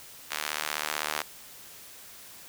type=tone with high-pass filter sweep; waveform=sawtooth; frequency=75.8 Hz; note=D#2; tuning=45 cents flat; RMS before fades=-33 dBFS; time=0.3-1.23 s; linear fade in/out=20 ms; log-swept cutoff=1500 to 1000 Hz; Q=0.75; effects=white hiss -48 dBFS RMS until 2.48 s